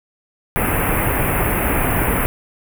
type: band-stop noise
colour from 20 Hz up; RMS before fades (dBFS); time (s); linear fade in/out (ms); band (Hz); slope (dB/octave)
pink; -18; 0.56-2.26; 0; 2600 to 10000; 48
effects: none